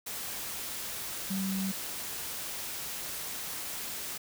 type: tone in noise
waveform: sine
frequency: 192.4 Hz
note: G3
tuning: 32 cents flat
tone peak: -30 dBFS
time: 1.3-1.72 s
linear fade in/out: 10 ms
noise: white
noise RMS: -38 dBFS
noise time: 0.06-4.18 s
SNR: +5 dB
effects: none